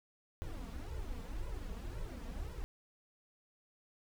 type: noise with flanger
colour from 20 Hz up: brown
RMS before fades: -42 dBFS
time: 0.42-2.64 s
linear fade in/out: 0 ms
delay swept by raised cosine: 2 to 4.4 ms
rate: 1.9 Hz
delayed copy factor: +0.9
effects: none